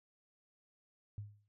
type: tone with exponential decay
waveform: sine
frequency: 103.5 Hz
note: G#2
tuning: 5 cents flat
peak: -38 dBFS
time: 1.18-1.48 s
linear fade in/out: 0 ms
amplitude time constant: 64 ms
effects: none